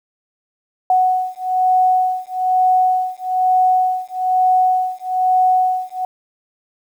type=beating tone pair; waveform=sine; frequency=740 / 741.1 Hz; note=F#5 / F#5; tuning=0 / +3 cents; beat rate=1.1 Hz; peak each=-16 / -16 dBFS; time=0.9-6.05 s; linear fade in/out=2 ms; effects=8-bit